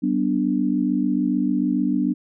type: chord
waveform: sine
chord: G major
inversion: none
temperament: equal with one note detuned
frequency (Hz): 191.3 / 246.9 / 293.7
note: G3 / B3 / D4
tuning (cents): -42 / 0 / 0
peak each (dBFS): -24 / -22 / -22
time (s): 0.02-2.14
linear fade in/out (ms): 20
effects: none